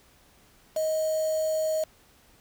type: tone with quantisation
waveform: sine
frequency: 629 Hz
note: D#5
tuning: 19 cents sharp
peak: -24 dBFS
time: 0.76-1.84 s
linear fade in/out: 5 ms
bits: 6
effects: pink hiss -59 dBFS RMS until 2.4 s